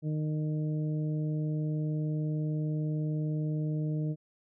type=harmonic tone; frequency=153.3 Hz; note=D#3; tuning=25 cents flat; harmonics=1 / 2 / 3 / 4; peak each=-29 / -37 / -44 / -47 dBFS; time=0.02-4.16 s; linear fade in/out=50 ms; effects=none